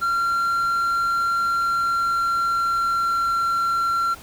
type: tone with pitch glide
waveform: triangle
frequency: 1375 to 1365.5 Hz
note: F6 to F6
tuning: -27 to -39 cents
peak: -17 dBFS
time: 0.01-4.15 s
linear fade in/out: 20 ms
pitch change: -12 cents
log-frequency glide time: 1.48-3.43 s
effects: pink hiss -43 dBFS RMS until 4.22 s